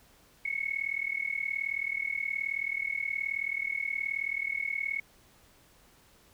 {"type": "tone with amplitude modulation", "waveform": "sine", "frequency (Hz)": 2200, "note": "C#7", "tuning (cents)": -14, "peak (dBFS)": -26, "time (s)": [0.45, 5], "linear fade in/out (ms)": 5, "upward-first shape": "sine", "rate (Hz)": 38.8, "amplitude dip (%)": 90, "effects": ["pink hiss -61 dBFS RMS until 6.33 s"]}